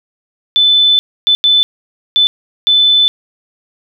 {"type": "tone bursts at uneven times", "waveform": "sine", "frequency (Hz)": 3510, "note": "A7", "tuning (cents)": -5, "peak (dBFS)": -6, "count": 5, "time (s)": [[0.56, 0.99], [1.27, 1.35], [1.44, 1.63], [2.16, 2.27], [2.67, 3.08]], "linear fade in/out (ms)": 0, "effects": []}